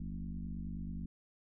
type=tone with frequency modulation; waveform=sine; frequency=116.54 Hz; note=A#2; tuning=in tune; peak=-38 dBFS; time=0-1.06 s; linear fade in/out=5 ms; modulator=49.3 Hz; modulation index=2.4; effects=none